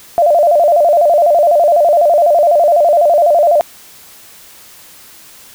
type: tone with vibrato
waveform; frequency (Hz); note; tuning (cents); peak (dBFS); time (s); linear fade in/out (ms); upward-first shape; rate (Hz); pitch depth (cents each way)
sine; 638; D#5; +43; -6; 0.18-3.61; 0; square; 12; 130
effects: white hiss -39 dBFS RMS until 5.54 s